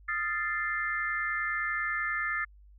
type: chord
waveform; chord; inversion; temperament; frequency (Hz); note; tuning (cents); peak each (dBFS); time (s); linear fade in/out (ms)
sine; F dominant seventh; third; equal with one note detuned; 1244.5 / 1374.5 / 1760 / 2093; Eb6 / F6 / A6 / C7; 0 / -28 / 0 / 0; -37 / -37 / -31 / -35; 0.08-2.45; 10
effects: added 50 Hz sine -52 dBFS peak until 2.78 s